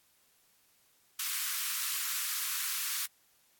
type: high-pass noise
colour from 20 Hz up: white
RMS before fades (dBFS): -34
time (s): 1.19-3.06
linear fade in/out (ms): 5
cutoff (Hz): 1100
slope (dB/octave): 48
effects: white hiss -68 dBFS RMS until 3.59 s + AAC 64 kbps